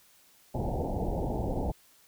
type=low-pass noise; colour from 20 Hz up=pink; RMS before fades=-31 dBFS; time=0.54-1.72 s; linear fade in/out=10 ms; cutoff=880 Hz; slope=96 dB/octave; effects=white hiss -61 dBFS RMS until 2.07 s